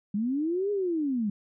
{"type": "linear two-way sweep", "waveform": "sine", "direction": "up then down", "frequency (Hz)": [195.4, 417.2, 195.4], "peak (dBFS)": -25, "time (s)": [0.14, 1.3], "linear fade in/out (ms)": 5, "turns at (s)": 0.71, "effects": []}